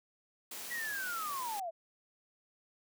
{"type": "high-pass noise", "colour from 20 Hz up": "white", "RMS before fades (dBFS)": -44, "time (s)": [0.51, 1.6], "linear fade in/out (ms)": 5, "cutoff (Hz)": 170, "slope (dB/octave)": 12}
{"type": "linear sweep", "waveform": "sine", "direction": "down", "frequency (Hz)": [1957, 634], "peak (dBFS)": -36, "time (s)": [0.7, 1.71], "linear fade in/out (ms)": 20}
{"effects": []}